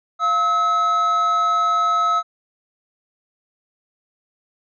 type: tone pair together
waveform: triangle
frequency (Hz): 694 / 1290.6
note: F5 / E6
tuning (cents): -11 / -37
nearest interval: major seventh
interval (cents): 1074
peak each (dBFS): -24 / -14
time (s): 0.19-2.23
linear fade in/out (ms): 50
effects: resampled to 16000 Hz